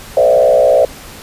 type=tone with frequency modulation; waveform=sine; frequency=581 Hz; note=D5; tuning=19 cents flat; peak=-6 dBFS; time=0.17-0.85 s; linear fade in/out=2 ms; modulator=61.4 Hz; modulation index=1.5; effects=pink hiss -33 dBFS RMS until 1.22 s + resampled to 32000 Hz